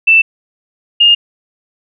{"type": "tone pair in turn", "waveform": "sine", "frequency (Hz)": [2659, 2830], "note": ["E7", "F7"], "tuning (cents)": [14, 22], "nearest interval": "minor second", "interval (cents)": 108, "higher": "second", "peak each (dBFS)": -4, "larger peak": "neither", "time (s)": [[0.07, 0.22], [1, 1.15]], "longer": "neither", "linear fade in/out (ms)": 10, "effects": []}